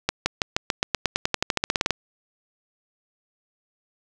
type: accelerating click train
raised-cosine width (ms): 0.2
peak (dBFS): -3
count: 20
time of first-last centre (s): 0.09-1.907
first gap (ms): 170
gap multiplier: 0.93
effects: none